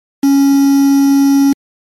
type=tone with quantisation; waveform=triangle; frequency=277.1 Hz; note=C#4; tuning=1 cent flat; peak=-4 dBFS; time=0.23-1.53 s; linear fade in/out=5 ms; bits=4; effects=MP3 64 kbps